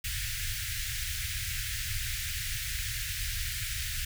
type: band-stop noise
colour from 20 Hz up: pink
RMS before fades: -34 dBFS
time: 0.04-4.05 s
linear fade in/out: 5 ms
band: 120 to 1600 Hz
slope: 48 dB/octave
effects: none